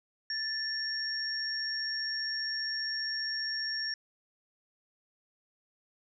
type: tone pair together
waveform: sine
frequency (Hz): 1760 / 5535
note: A6 / F8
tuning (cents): 0 / -16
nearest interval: octave + minor sixth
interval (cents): 1984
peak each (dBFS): -36 / -33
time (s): 0.3-3.94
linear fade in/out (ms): 2
effects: none